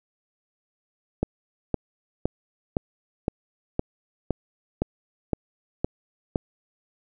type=click train; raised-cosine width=2 ms; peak=-9 dBFS; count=11; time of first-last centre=1.23-6.358 s; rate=1.95 Hz; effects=none